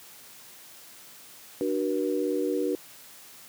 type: tone cluster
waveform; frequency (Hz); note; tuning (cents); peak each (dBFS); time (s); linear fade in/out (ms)
sine; 297.5 / 375 / 479.5; D4 / F#4 / A#4; +22 / +23 / +49; -29; 1.61-2.75; 0
effects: white hiss -49 dBFS RMS until 3.48 s + high-pass 100 Hz 12 dB/octave